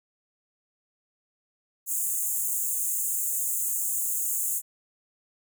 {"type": "high-pass noise", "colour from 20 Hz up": "pink", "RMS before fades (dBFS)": -28, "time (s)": [1.86, 4.62], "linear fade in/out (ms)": 50, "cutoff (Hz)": 6700, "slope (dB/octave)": 96, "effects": []}